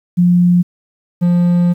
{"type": "tone pair in turn", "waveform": ["sine", "triangle"], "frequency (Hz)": [176.6, 175.08], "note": ["F3", "F3"], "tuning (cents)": [20, 5], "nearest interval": "unison", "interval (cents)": 15, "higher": "first", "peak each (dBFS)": -7, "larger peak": "neither", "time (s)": [[0.17, 0.63], [1.21, 1.74]], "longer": "second", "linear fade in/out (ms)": 20, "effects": ["8-bit"]}